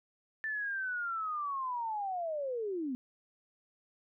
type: linear sweep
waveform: sine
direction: down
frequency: 1775 to 241.4 Hz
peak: -33 dBFS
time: 0.44-2.95 s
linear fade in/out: 0 ms
effects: none